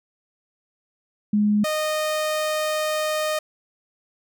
sine / sawtooth tone pair in turn, 208.7 / 616.6 Hz, G#3 / D#5, +9 / -16 cents, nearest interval octave + perfect fifth, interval 1875 cents, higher second, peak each -16 / -18 dBFS, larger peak first, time 1.33-1.64 / 1.64-3.39 s, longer second, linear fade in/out 5 ms, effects none

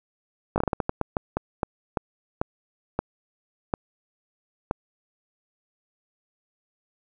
slowing click train, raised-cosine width 1 ms, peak -9 dBFS, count 17, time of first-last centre 0.56-4.711 s, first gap 19 ms, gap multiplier 1.3, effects none

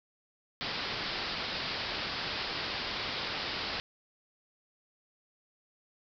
white low-pass noise, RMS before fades -36 dBFS, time 0.61-3.8 s, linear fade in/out 0 ms, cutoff 5100 Hz, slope 96 dB/octave, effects none

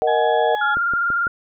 sine chord, D# minor, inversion second, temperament just, 466.7 / 622.3 / 746.7 Hz, A#4 / D#5 / F#5, +2 / 0 / +16 cents, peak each -20 dBFS, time 0.02-0.55 s, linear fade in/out 0 ms
harmonic tone, 840 Hz, G#5, 19 cents sharp, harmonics 1 / 2 / 4, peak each -22 / -28 / -34 dBFS, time 0.07-0.75 s, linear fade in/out 10 ms
sine tone with vibrato, 1396.9 Hz, F6, in tune, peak -17 dBFS, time 0.61-1.28 s, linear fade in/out 5 ms, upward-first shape sine, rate 20 Hz, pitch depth 36 cents each way
click train, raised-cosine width 2 ms, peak -19 dBFS, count 4, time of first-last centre 0.77-1.269 s, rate 6.01 Hz
effects none

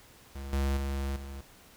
square tone with level steps, 68.7 Hz, C#2, 15 cents flat, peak -38 / -27 / -31 / -40 dBFS, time 0.35-1.41 s, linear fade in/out 5 ms, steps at 0.53 / 0.77 / 1.16 s, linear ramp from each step 2 ms, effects pink hiss -56 dBFS RMS until 1.76 s

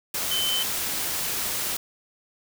sine tone in noise, 3067 Hz, G7, 38 cents flat, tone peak -24 dBFS, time 0.31-0.63 s, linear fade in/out 5 ms, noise white, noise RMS -28 dBFS, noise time 0.14-1.77 s, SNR +1 dB, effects none

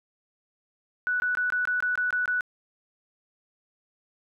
sine tone bursts, 1480 Hz, F#6, in tune, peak -23 dBFS, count 9, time 1.07-2.408 s, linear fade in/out 0 ms, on 130 ms, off 21 ms, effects none

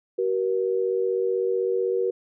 sine tone pair together, 379.8 / 475.7 Hz, F#4 / A#4, +45 / +35 cents, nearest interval major third, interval 390 cents, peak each -24 dBFS, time 0.18-2.11 s, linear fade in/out 10 ms, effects none

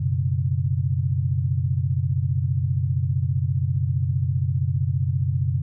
sine chord, F# suspended fourth, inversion none, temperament equal, 92.5 / 123.47 / 138.59 Hz, F#2 / B2 / C#3, 0 / 0 / 0 cents, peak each -24 dBFS, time 0-5.62 s, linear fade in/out 10 ms, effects none

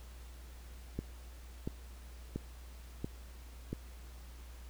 click train, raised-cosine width 3 ms, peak -23 dBFS, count 5, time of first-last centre 0.99-3.73 s, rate 1.46 Hz, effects added 60 Hz sine -48 dBFS peak until 4.69 s + pink hiss -59 dBFS RMS until 4.69 s

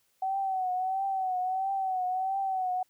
sine tone with vibrato, 756 Hz, F#5, 37 cents sharp, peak -27 dBFS, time 0.22-2.83 s, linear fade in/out 5 ms, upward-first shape triangle, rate 1.5 Hz, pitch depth 69 cents each way, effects white hiss -71 dBFS RMS until 2.89 s

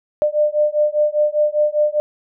sine beating tone pair, 597 / 602 Hz, D5 / D5, +28 / +43 cents, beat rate 5 Hz, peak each -17 / -17 dBFS, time 0.22-2 s, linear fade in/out 0 ms, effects none

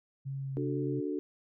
sine tone with vibrato, 135.5 Hz, C#3, 39 cents flat, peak -34 dBFS, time 0.25-1.01 s, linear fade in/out 20 ms, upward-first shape sine, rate 2.2 Hz, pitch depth 14 cents each way
sine chord, D major, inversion none, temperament equal, 293.7 / 370 / 440 Hz, D4 / F#4 / A4, 0 / 0 / 0 cents, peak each -34 / -36 / -38 dBFS, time 0.57-1.19 s, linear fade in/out 0 ms
effects none

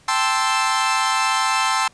sawtooth chord, A minor seventh, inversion third, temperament equal, 784 / 880 / 1046.5 / 1318.5 Hz, G5 / A5 / C6 / E6, 0 / 0 / 0 / 0 cents, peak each -22 / -19 / -18 / -19 dBFS, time 0.08-1.88 s, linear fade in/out 5 ms, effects pink hiss -53 dBFS RMS until 1.93 s + resampled to 22050 Hz

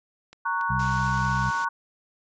click train, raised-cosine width 0.2 ms, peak -28 dBFS, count 4, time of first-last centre 0.33-1.175 s, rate 3.55 Hz
sine chord, F# major, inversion first, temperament equal with one note detuned, 928 / 1108.7 / 1480 Hz, A#5 / C#6 / F#6, -8 / 0 / 0 cents, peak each -28 dBFS, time 0.45-1.69 s, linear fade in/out 10 ms
harmonic tone, 64 Hz, C2, 38 cents flat, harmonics 1 / 2 / 3, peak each -32 / -27 / -32 dBFS, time 0.69-1.51 s, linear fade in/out 20 ms
white noise, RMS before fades -38 dBFS, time 0.79-1.65 s, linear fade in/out 5 ms
effects resampled to 16000 Hz

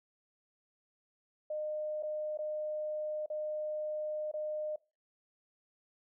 sine tone with dropouts, 610 Hz, D#5, 34 cents flat, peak -34 dBFS, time 1.5-4.76 s, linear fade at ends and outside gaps 5 ms, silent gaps 2.026-2.032 / 2.374-2.388 / 3.261-3.3 / 4.315-4.338 s, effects noise-tail reverb RT60 0.3 s tail -22 dB re dry

